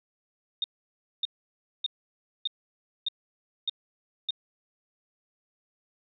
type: tone bursts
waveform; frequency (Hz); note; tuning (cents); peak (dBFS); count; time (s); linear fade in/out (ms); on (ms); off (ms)
sine; 3684; A#7; -21; -25; 7; 0.62-4.307; 2; 21; 590
effects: none